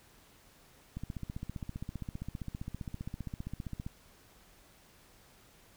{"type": "click train", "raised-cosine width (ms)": 5, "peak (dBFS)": -26, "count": 45, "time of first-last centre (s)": [0.97, 3.865], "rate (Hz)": 15.2, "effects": ["pink hiss -61 dBFS RMS until 5.76 s"]}